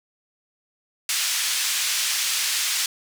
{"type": "band-pass noise", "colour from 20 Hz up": "white", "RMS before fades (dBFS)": -24, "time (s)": [1.09, 2.86], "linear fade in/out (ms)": 2, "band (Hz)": [1900, 7600], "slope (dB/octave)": 12, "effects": []}